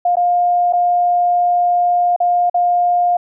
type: tone with dropouts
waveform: sine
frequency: 707 Hz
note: F5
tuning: 21 cents sharp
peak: -11 dBFS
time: 0.05-3.17 s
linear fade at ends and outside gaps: 5 ms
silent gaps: 0.156-0.168 / 0.726-0.733 / 2.163-2.202 / 2.498-2.543 s
effects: none

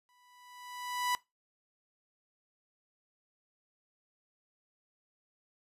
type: tone with exponential growth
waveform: sawtooth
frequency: 987.8 Hz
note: B5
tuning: in tune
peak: -24 dBFS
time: 0.09-1.15 s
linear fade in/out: 0 ms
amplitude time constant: 230 ms
effects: noise-tail reverb RT60 0.2 s tail -20 dB re dry + resampled to 32000 Hz

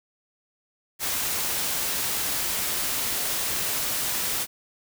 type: noise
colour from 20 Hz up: white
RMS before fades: -27 dBFS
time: 0.99-4.47 s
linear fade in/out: 50 ms
effects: none

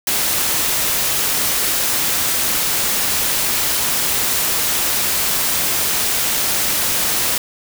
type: noise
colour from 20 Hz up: white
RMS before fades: -18 dBFS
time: 0.07-7.38 s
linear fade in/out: 2 ms
effects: none

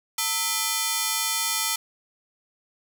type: ring-modulated tone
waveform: 5% pulse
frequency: 1100 Hz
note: C#6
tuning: 14 cents flat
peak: -8 dBFS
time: 0.18-1.76 s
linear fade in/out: 5 ms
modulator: 199 Hz
effects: none

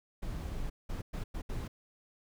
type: noise bursts at uneven times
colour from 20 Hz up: brown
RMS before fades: -37 dBFS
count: 5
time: 0.22-0.7 / 0.89-1.02 / 1.13-1.24 / 1.34-1.42 / 1.49-1.68 s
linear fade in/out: 10 ms
effects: none

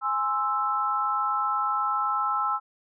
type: chord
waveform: sine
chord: Ab augmented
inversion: none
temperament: equal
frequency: 830.6 / 1046.5 / 1318.5 Hz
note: Ab5 / C6 / E6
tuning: 0 / 0 / 0 cents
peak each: -30 / -30 / -25 dBFS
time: 0.01-2.6 s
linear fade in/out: 50 ms
effects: none

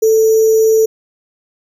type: tone with sample-and-hold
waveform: sine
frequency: 441.7 Hz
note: A4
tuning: 7 cents sharp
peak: -7 dBFS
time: 0.02-0.86 s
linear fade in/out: 10 ms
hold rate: 6300 Hz
effects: none

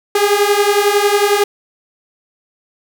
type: beating tone pair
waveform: sawtooth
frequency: 403.5 / 414.5 Hz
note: G#4 / G#4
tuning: -50 / -3 cents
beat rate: 11 Hz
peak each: -10 dBFS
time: 0.15-1.44 s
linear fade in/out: 5 ms
effects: 7-bit

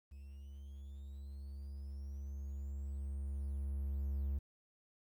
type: tone with level ramp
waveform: triangle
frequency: 69.3 Hz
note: C#2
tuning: in tune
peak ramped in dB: -47 to -32 dBFS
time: 0.11-4.39 s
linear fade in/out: 10 ms
effects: 12-bit

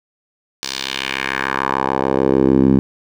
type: tone with band-pass filter sweep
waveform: 10% pulse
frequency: 66.8 Hz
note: C2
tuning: 36 cents sharp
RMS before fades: -17 dBFS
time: 0.63-2.79 s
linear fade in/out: 0 ms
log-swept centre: 5100 to 220 Hz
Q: 1.8
effects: none

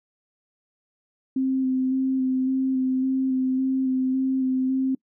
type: tone with vibrato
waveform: sine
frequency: 261.5 Hz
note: C4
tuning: 1 cent flat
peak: -20 dBFS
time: 1.36-4.95 s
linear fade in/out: 5 ms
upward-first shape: square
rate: 1.8 Hz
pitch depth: 14 cents each way
effects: noise-tail reverb RT60 0.1 s tail -25 dB re dry

